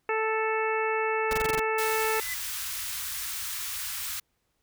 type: harmonic tone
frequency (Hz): 440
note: A4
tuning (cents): 0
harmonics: 1 / 2 / 3 / 4 / 5 / 6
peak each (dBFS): -28 / -31 / -33 / -34 / -35 / -36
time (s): 0.09-2.2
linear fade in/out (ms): 2
type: noise bursts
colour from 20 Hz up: pink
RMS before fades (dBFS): -31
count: 7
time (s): 1.31-1.596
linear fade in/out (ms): 2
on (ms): 22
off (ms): 22
type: band-stop noise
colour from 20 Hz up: white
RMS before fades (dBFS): -34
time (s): 1.78-4.2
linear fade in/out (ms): 5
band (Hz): 100 to 1100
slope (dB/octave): 24
type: tone with exponential growth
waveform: sine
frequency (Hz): 2010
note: B6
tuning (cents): +30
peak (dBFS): -30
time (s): 1.98-2.34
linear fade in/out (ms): 5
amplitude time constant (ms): 78
effects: pink hiss -75 dBFS RMS until 4.62 s